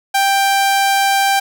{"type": "tone", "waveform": "sawtooth", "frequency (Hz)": 787, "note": "G5", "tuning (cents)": 7, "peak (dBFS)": -8, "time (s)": [0.14, 1.4], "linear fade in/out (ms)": 10, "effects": []}